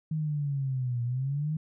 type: linear two-way sweep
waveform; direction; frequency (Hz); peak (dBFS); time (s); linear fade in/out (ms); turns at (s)
sine; down then up; 158.5 to 118.5 to 158.5; -27; 0.11-1.57; 5; 1.03
effects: none